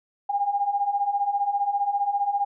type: beating tone pair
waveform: sine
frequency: 797 / 812 Hz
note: G5 / G#5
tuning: +28 / -39 cents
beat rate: 15 Hz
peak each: -27 / -23 dBFS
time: 0.29-2.45 s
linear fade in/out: 10 ms
effects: none